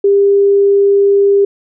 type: tone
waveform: sine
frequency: 399.7 Hz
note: G4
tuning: 34 cents sharp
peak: -6 dBFS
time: 0.04-1.45 s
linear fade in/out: 5 ms
effects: none